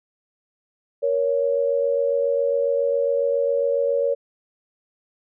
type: tone pair together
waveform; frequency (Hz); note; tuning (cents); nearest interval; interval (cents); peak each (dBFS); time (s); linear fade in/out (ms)
sine; 471.1 / 558.4; A#4 / C#5; +18 / +13; minor third; 295; -22 / -20; 1.02-4.15; 20
effects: none